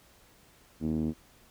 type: tone with low-pass filter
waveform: 5% pulse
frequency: 78.6 Hz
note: D#2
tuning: 18 cents sharp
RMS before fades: -30 dBFS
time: 0.8-1.14 s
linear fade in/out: 50 ms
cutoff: 260 Hz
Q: 3.1
effects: pink hiss -60 dBFS RMS until 1.5 s